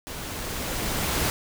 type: noise with level ramp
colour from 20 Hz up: pink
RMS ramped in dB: -36 to -24 dBFS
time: 0.07-1.3 s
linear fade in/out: 0 ms
effects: none